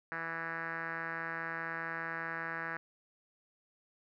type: tone with low-pass filter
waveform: 5% pulse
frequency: 164.81 Hz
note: E3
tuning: in tune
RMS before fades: -39 dBFS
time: 0.12-2.77 s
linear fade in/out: 0 ms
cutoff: 1700 Hz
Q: 4.5
effects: none